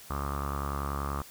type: tone with low-pass filter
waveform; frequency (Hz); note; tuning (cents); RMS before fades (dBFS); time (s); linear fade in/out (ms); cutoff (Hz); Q
sawtooth; 70.3; C#2; +25; -33; 0.1-1.22; 5; 1200; 8.6
effects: white hiss -50 dBFS RMS until 1.3 s